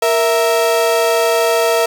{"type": "tone pair together", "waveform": "35% pulse", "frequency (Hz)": [466.2, 659.3], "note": ["A#4", "E5"], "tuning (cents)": [0, 0], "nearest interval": "tritone", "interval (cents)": 600, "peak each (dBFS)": -13, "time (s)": [0.02, 1.86], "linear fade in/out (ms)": 5, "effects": ["7-bit"]}